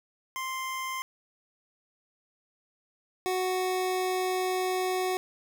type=tone pair in turn; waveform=25% pulse; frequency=1046.5 / 370 Hz; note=C6 / F#4; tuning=0 / 0 cents; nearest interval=octave + tritone; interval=1800 cents; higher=first; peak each=-28 / -23 dBFS; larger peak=second; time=0.36-1.02 / 3.26-5.17 s; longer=second; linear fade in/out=0 ms; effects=none